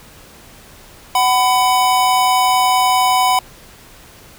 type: tone pair together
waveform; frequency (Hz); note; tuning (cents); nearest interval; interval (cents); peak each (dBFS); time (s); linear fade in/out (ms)
square; 749.2 / 1000; F#5 / B5; +21 / +21; perfect fourth; 500; -15; 1.15-3.39; 2
effects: pink hiss -42 dBFS RMS until 4.38 s